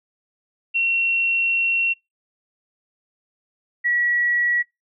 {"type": "tone pair in turn", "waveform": "sine", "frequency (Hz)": [2727, 1928.3], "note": ["F7", "B6"], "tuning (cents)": [-42, -42], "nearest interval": "tritone", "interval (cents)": 600, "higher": "first", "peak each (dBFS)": -17, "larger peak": "neither", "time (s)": [[0.74, 1.94], [3.84, 4.63]], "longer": "first", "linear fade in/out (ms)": 20, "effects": ["noise-tail reverb RT60 0.2 s tail -25 dB re dry"]}